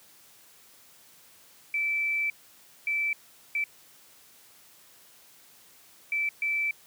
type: tone bursts at uneven times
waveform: sine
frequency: 2323 Hz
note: D7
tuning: 20 cents flat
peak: -25 dBFS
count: 5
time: 1.74-2.3 / 2.87-3.13 / 3.55-3.64 / 6.12-6.29 / 6.42-6.71 s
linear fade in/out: 2 ms
effects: white hiss -56 dBFS RMS until 6.86 s + high-pass 80 Hz 12 dB/octave